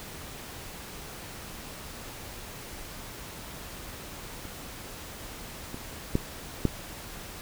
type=clicks; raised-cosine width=3 ms; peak=-27 / -22 / -10 / -9 dBFS; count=4; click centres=4.453 / 5.744 / 6.154 / 6.653 s; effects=pink hiss -42 dBFS RMS until 7.41 s